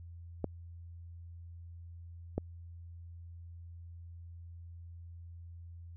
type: clicks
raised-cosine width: 2 ms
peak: -19 dBFS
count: 2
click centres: 0.443 / 2.38 s
effects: added 85 Hz sine -46 dBFS peak until 5.96 s